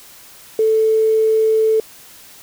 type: tone with tanh clipping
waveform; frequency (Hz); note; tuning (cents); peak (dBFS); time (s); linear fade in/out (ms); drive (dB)
triangle; 440; A4; 0; -11; 0.59-1.8; 2; 3
effects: white hiss -42 dBFS RMS until 2.42 s